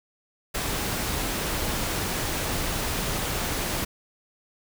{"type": "noise", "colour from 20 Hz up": "pink", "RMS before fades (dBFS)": -28, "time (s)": [0.54, 3.85], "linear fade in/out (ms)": 10, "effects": []}